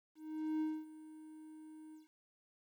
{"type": "tone with ADSR envelope", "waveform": "triangle", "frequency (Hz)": 311.6, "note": "D#4", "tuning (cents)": 3, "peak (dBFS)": -31, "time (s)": [0.15, 2.08], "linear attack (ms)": 460, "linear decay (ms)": 240, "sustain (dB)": -18, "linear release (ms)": 140, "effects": ["12-bit"]}